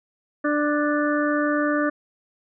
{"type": "harmonic tone with a mistuned harmonic", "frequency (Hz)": 295.8, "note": "D4", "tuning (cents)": 13, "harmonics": [1, 2, 4, 5, 6], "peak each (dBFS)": [-22, -25, -28, -29, -30], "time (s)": [0.44, 1.9], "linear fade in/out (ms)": 10, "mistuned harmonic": 6, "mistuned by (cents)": -18, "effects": []}